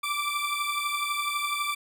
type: beating tone pair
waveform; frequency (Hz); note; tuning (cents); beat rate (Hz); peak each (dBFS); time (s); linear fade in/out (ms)
20% pulse; 1166 / 1178; D6 / D6; -13 / +5; 12; -24 / -27; 0.03-1.75; 10
effects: none